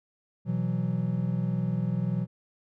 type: chord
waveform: triangle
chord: B suspended fourth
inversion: none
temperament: equal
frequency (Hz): 123.47 / 164.81 / 185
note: B2 / E3 / F#3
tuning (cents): 0 / 0 / 0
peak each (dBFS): -28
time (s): 0.45-2.27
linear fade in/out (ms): 50
effects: none